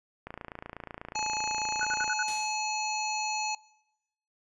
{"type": "click train", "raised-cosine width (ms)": 0.5, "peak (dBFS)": -24, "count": 52, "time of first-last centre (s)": [0.27, 2.079], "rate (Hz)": 28.2}
{"type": "harmonic tone", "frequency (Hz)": 856, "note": "A5", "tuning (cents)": -48, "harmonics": [1, 3, 5, 7, 8], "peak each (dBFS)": [-31, -36, -38, -39, -40], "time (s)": [1.15, 3.55], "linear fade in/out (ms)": 5}
{"type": "tone bursts", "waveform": "sine", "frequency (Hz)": 1480, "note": "F#6", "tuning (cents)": 0, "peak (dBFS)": -27, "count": 5, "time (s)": [1.81, 2.228], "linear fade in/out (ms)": 2, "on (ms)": 38, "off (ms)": 57}
{"type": "noise with exponential decay", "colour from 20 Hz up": "white", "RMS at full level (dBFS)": -39, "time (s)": [2.28, 2.79], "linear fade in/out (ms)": 0, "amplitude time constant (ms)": 110}
{"effects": ["noise-tail reverb RT60 0.9 s tail -23 dB re dry", "resampled to 24000 Hz"]}